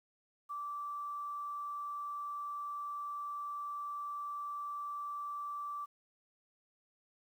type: tone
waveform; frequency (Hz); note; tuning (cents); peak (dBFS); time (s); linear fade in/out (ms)
sine; 1165; D6; -14; -38; 0.49-5.86; 20
effects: 11-bit